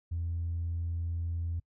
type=tone with tanh clipping; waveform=triangle; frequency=84.4 Hz; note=E2; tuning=41 cents sharp; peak=-31 dBFS; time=0.11-1.6 s; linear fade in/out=10 ms; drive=5 dB; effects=noise-tail reverb RT60 0.1 s tail -25 dB re dry